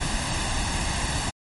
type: noise with comb filter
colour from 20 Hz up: pink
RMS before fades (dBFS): -26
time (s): 0-1.31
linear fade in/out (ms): 20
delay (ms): 1.1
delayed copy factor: +0.6
effects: MP3 48 kbps